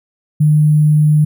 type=tone with sample-and-hold; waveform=sine; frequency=151.5 Hz; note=D#3; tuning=46 cents flat; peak=-7 dBFS; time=0.4-1.25 s; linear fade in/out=10 ms; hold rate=11025 Hz; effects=none